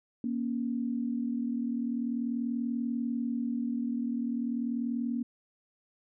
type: tone pair together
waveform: sine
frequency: 236.8 / 277.2 Hz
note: A#3 / C#4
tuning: +27 / 0 cents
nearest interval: minor third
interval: 273 cents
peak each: -30 / -35 dBFS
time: 0.24-5.23 s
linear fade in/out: 2 ms
effects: none